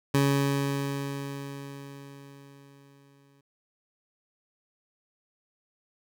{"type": "tone with exponential decay", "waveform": "20% pulse", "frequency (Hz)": 139.6, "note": "C#3", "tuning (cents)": 13, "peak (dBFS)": -15, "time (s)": [0.14, 3.41], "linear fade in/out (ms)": 5, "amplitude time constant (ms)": 710, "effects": []}